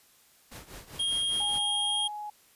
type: noise with tremolo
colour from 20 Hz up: pink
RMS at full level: -43 dBFS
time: 0.51-1.59 s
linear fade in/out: 10 ms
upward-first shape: triangle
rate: 5 Hz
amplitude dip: 85%
type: tone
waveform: square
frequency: 3243 Hz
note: G#7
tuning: 42 cents flat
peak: -27 dBFS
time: 0.99-2.08 s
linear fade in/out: 10 ms
type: tone with pitch glide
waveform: sine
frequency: 830 to 838.2 Hz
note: G#5 to G#5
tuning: -1 to +16 cents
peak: -35 dBFS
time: 1.4-2.3 s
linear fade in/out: 5 ms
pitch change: +17 cents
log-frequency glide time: 1.86-1.99 s
effects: white hiss -61 dBFS RMS until 2.55 s + resampled to 32000 Hz